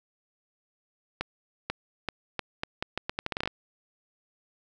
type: accelerating click train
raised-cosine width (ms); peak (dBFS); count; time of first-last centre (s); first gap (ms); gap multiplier
0.3; -13; 16; 1.21-3.475; 490; 0.79
effects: none